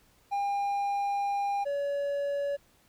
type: tone pair in turn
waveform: triangle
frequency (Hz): 804 / 567.1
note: G5 / C#5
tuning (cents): +44 / +39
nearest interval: tritone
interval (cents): 605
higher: first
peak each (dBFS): -25 / -26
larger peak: first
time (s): 0.31-1.65 / 1.65-2.57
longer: first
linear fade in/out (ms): 20
effects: pink hiss -64 dBFS RMS until 2.88 s